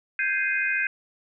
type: chord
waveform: sine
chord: Ab major seventh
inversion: third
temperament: equal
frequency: 1568 / 1661.2 / 2093 / 2489 Hz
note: G6 / Ab6 / C7 / Eb7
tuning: 0 / 0 / 0 / 0 cents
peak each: -26 / -32 / -29 / -27 dBFS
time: 0.19-0.87 s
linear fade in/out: 2 ms
effects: none